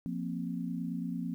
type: chord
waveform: sine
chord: F suspended fourth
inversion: none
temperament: just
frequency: 174.61 / 232.8 / 261.9 Hz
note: F3 / Bb3 / C4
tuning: 0 / -2 / +2 cents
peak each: -36 / -38 / -38 dBFS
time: 0.06-1.34 s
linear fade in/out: 0 ms
effects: 11-bit